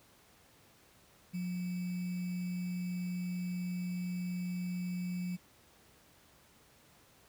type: tone with sample-and-hold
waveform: sine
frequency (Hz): 179.2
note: F3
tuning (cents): +45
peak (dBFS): -34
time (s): 1.33-5.37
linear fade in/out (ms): 20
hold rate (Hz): 2450
effects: pink hiss -63 dBFS RMS until 7.28 s + high-pass 60 Hz 12 dB/octave